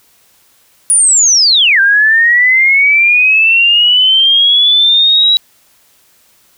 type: linear two-way sweep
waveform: sine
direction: down then up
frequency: 9820 to 1568 to 3903 Hz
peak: -5 dBFS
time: 0.9-5.37 s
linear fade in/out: 0 ms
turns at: 1.8 s
effects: white hiss -50 dBFS RMS until 6.57 s